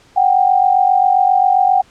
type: tone pair together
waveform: sine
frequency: 740 / 787.5 Hz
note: F#5 / G5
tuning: 0 / +8 cents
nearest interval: minor second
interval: 108 cents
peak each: -12 dBFS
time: 0.16-1.82 s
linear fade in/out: 10 ms
effects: pink hiss -49 dBFS RMS until 1.9 s + low-pass 7000 Hz 12 dB/octave